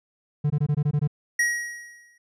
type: tone bursts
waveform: triangle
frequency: 147.4 Hz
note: D3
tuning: 7 cents sharp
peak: -17 dBFS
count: 8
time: 0.44-1.076 s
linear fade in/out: 10 ms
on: 62 ms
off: 20 ms
type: tone with exponential decay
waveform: square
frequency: 1900 Hz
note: A#6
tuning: 33 cents sharp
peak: -18 dBFS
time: 1.39-2.18 s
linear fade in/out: 5 ms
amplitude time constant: 170 ms
effects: low-pass 10000 Hz 12 dB/octave